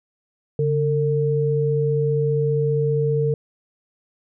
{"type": "tone pair together", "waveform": "sine", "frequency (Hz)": [142.53, 452.5], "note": ["C#3", "A4"], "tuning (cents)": [49, 48], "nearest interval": "octave + minor sixth", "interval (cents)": 1999, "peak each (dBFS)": -20, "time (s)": [0.59, 3.34], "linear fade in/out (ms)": 2, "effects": []}